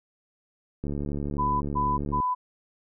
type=click train; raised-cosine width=3 ms; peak=-19 dBFS; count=99; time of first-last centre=0.84-2.201 s; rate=72 Hz
type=tone bursts; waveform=sine; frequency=1000 Hz; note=B5; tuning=21 cents sharp; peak=-23 dBFS; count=3; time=1.38-2.35 s; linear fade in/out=20 ms; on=230 ms; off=140 ms
effects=none